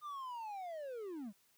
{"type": "linear sweep", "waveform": "triangle", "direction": "down", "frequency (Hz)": [1223, 185], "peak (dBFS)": -40, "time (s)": [0.01, 1.33], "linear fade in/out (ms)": 50, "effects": ["white hiss -72 dBFS RMS until 1.57 s", "high-pass 60 Hz 12 dB/octave"]}